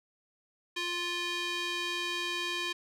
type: tone with band-pass filter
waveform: square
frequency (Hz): 349.8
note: F4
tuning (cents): +3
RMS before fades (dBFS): -34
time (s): 0.76-2.73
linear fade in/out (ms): 10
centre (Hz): 3100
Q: 1.5
effects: none